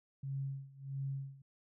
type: tone with tremolo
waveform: sine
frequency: 136.7 Hz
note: C#3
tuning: 24 cents flat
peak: -35 dBFS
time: 0.23-1.42 s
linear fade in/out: 5 ms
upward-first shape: sine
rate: 1.5 Hz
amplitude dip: 90%
effects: none